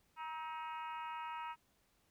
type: harmonic tone with a mistuned harmonic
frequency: 315.3 Hz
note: D#4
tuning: 23 cents sharp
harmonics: 3 / 4 / 5 / 6 / 7 / 8 / 9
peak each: -43 / -48 / -57 / -58 / -58 / -55 / -59 dBFS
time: 0.16-1.56 s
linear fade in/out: 50 ms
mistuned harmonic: 4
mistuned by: +40 cents
effects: pink hiss -75 dBFS RMS until 2.1 s